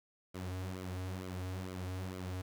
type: tone with flanger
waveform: sawtooth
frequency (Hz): 92.5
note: F#2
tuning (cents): 0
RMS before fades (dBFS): -41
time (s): 0.34-2.42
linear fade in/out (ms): 10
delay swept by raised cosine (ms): 1.1 to 5.7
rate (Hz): 2.2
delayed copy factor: -0.7
effects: 10-bit